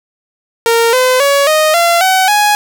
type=tone with pitch steps; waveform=sawtooth; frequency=462 / 509.7 / 562.3 / 620.3 / 684.3 / 754.9 / 832.8 Hz; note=A#4 / C5 / C#5 / D#5 / F5 / F#5 / G#5; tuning=-16 / -45 / +25 / -5 / -35 / +35 / +5 cents; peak=-4 dBFS; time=0.66-2.55 s; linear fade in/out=0 ms; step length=270 ms; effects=none